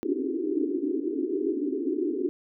pink band-pass noise, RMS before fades -28 dBFS, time 0.03-2.29 s, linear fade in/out 0 ms, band 270 to 410 Hz, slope 96 dB/octave, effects none

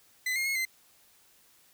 40% pulse tone with pitch steps, 2020 / 2133 / 2170 / 2069 Hz, B6 / C7 / C#7 / C7, +39 / +33 / -37 / -20 cents, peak -27 dBFS, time 0.26-0.652 s, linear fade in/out 5 ms, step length 98 ms, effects white hiss -62 dBFS RMS until 1.73 s

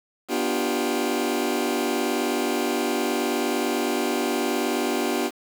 sawtooth chord, G dominant seventh, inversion first, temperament just, 245 / 294 / 352.8 / 392 Hz, B3 / D4 / F4 / G4, -14 / +2 / +18 / 0 cents, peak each -24 dBFS, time 0.28-5.31 s, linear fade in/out 50 ms, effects 7-bit

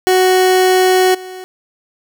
30% pulse tone with level steps, 370.9 Hz, F#4, 4 cents sharp, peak -6 / -25 dBFS, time 0.07-1.44 s, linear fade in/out 0 ms, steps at 1.14 s, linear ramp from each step 10 ms, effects none

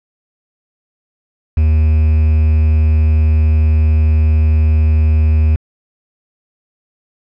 triangle tone with quantisation, 77.78 Hz, D#2, in tune, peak -6 dBFS, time 1.57-5.56 s, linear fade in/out 5 ms, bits 5, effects low-pass 2000 Hz 12 dB/octave

